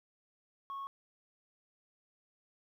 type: tone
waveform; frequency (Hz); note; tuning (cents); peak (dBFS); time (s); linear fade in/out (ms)
sine; 1100; C#6; -14; -37; 0.7-0.87; 0
effects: tanh soft clip ceiling -37 dBFS + 12-bit